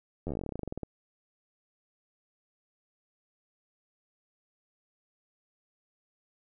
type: slowing click train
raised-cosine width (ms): 2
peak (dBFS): -22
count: 21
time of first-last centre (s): 0.27-0.833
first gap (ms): 11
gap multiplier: 1.09
effects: none